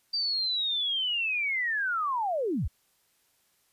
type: linear sweep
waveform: sine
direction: down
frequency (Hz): 4699 to 36.71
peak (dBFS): -26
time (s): 0.13-2.68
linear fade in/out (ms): 10
effects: white hiss -69 dBFS RMS until 3.72 s + resampled to 32000 Hz